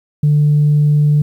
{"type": "tone", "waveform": "sine", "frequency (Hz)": 148.2, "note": "D3", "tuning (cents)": 16, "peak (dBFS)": -7, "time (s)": [0.23, 1.22], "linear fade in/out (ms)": 5, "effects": ["tanh soft clip ceiling -5 dBFS", "8-bit"]}